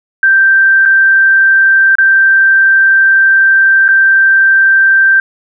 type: tone with dropouts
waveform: sine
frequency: 1568 Hz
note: G6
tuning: in tune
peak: -4 dBFS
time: 0.23-5.2 s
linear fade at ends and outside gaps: 2 ms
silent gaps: 0.854-0.858 / 1.954-1.984 / 3.881-3.887 s
effects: none